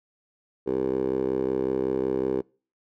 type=tone with band-pass filter; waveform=10% pulse; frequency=65.41 Hz; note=C2; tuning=in tune; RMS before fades=-26 dBFS; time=0.66-2.42 s; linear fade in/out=20 ms; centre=420 Hz; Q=4.1; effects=noise-tail reverb RT60 0.4 s tail -26 dB re dry